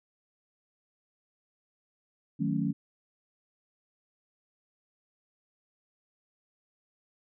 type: chord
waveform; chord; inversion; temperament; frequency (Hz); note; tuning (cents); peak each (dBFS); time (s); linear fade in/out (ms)
sine; D# half-diminished seventh; none; equal; 155.56 / 185 / 220 / 277.2; D#3 / F#3 / A3 / C#4; 0 / 0 / 0 / 0; -32; 2.39-2.73; 20
effects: none